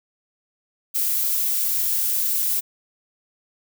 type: noise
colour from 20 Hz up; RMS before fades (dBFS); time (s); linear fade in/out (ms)
violet; -22; 0.94-2.61; 20
effects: none